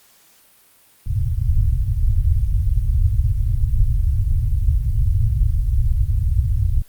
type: low-pass noise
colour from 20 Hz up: pink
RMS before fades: -17 dBFS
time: 1.06-6.82 s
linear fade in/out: 5 ms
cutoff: 120 Hz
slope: 48 dB/octave
effects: white hiss -53 dBFS RMS until 6.88 s + Opus 48 kbps